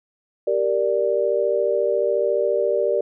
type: chord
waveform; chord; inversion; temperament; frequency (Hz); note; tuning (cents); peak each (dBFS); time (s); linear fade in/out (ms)
sine; G minor; none; equal; 392 / 466.2 / 587.3; G4 / Bb4 / D5; 0 / 0 / 0; -23 / -22 / -21; 0.47-3.01; 5
effects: none